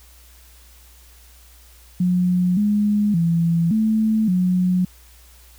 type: tone with pitch steps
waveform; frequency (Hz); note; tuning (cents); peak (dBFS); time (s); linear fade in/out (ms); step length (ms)
sine; 179.9 / 207.7 / 167.7 / 218.7 / 181.9; F#3 / G#3 / E3 / A3 / F#3; -48 / 0 / +30 / -10 / -29; -15; 2-4.85; 5; 570
effects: added 60 Hz sine -47 dBFS peak until 5.58 s + white hiss -51 dBFS RMS until 5.58 s